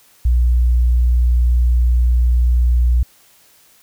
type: tone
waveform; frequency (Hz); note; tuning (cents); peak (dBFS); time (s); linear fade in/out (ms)
sine; 60.4; B1; -38; -9; 0.25-3.03; 5
effects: tanh soft clip ceiling -7 dBFS + white hiss -51 dBFS RMS until 3.82 s